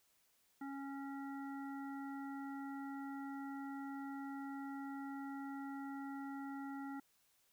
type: harmonic tone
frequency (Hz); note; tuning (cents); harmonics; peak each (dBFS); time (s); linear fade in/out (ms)
275.8; C#4; -9; 1 / 3 / 5 / 7; -44 / -51 / -54 / -59; 0.61-7; 5
effects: white hiss -75 dBFS RMS until 7.52 s